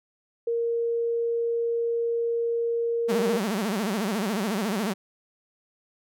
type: tone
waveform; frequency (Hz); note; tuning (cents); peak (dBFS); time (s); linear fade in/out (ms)
sine; 466.2; A#4; 0; -23; 0.47-3.38; 5
type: tone with vibrato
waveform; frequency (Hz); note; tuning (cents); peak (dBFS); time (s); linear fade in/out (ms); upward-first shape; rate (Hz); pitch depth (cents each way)
sawtooth; 207.7; G#3; 0; -21; 3.08-4.94; 20; sine; 14; 190
effects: none